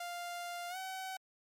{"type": "tone with pitch glide", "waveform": "sawtooth", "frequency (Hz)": [698.5, 757.3], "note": ["F5", "F#5"], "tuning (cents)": [0, 40], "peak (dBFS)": -36, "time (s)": [0, 1.17], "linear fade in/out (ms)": 5, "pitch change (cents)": 140, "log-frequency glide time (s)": [0.69, 0.77], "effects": ["MP3 64 kbps"]}